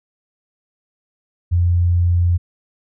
sine tone, 87.31 Hz, F2, in tune, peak -12 dBFS, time 1.51-2.38 s, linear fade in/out 20 ms, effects none

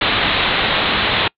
white low-pass noise, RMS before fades -17 dBFS, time 0.01-1.28 s, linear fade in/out 5 ms, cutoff 4000 Hz, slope 96 dB/octave, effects noise-tail reverb RT60 0.1 s tail -26 dB re dry

